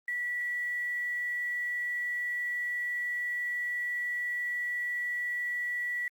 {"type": "tone with quantisation", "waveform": "sine", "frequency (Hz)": 1949, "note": "B6", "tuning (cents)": -23, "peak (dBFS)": -30, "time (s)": [0.08, 6.08], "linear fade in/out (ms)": 2, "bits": 9, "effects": ["Opus 32 kbps"]}